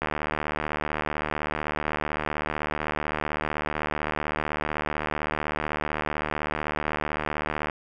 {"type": "click train", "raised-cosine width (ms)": 0.5, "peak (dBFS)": -12, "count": 583, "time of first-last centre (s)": [0.02, 7.698], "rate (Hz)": 75.8, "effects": []}